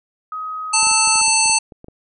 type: tone with pitch glide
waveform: sine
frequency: 1262 to 1298.2 Hz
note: D#6 to E6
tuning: +24 to -27 cents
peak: -24 dBFS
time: 0.32-1.21 s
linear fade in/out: 2 ms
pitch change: +49 cents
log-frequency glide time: 0.73-0.9 s
type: harmonic tone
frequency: 886 Hz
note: A5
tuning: 12 cents sharp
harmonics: 1 / 3 / 5 / 7 / 9 / 10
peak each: -20 / -20 / -20 / -20 / -20 / -20 dBFS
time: 0.73-1.59 s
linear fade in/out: 10 ms
type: clicks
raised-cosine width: 2 ms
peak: -25 dBFS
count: 12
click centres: 0.83 / 0.87 / 0.914 / 1.075 / 1.157 / 1.215 / 1.281 / 1.459 / 1.497 / 1.722 / 1.844 / 1.884 s
effects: none